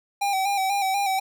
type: tone with vibrato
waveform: square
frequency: 784 Hz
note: G5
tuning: in tune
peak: -22 dBFS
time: 0.21-1.2 s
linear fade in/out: 10 ms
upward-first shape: square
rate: 4.1 Hz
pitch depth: 43 cents each way
effects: none